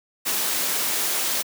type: noise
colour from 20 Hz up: white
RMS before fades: -24 dBFS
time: 0.25-1.43 s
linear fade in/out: 20 ms
effects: high-pass 200 Hz 12 dB/octave